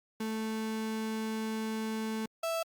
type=tone pair in turn; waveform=35% pulse; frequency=220 / 659.3 Hz; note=A3 / E5; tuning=0 / 0 cents; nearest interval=octave + perfect fifth; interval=1900 cents; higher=second; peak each=-31 / -29 dBFS; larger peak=second; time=0.2-2.26 / 2.43-2.63 s; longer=first; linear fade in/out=5 ms; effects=Opus 48 kbps